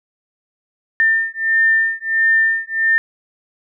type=beating tone pair; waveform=sine; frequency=1800 / 1801.5 Hz; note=A6 / A6; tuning=+39 / +40 cents; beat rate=1.5 Hz; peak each=-16 dBFS; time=1-2.98 s; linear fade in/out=0 ms; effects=none